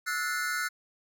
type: chord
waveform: square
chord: F# half-diminished seventh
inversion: third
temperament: equal with one note detuned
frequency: 1318.5 / 1462.1 / 1760 / 2093 Hz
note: E6 / F#6 / A6 / C7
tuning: 0 / -21 / 0 / 0 cents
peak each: -37 / -32 / -38 / -38 dBFS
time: 0.06-0.69 s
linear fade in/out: 20 ms
effects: none